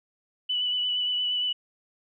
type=tone with vibrato; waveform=sine; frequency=2971 Hz; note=F#7; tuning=6 cents sharp; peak=-24 dBFS; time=0.49-1.53 s; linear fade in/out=10 ms; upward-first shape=triangle; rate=8.6 Hz; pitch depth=23 cents each way; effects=none